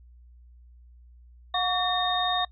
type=tone cluster; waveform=sine; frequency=723 / 1132 / 1811 / 3700 Hz; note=F#5 / C#6 / A6 / A#7; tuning=-40 / +36 / +49 / -14 cents; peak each=-27 / -30 / -34 / -27 dBFS; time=1.54-2.45 s; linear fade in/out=5 ms; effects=noise-tail reverb RT60 0.1 s tail -25 dB re dry + added 60 Hz sine -49 dBFS peak until 2.51 s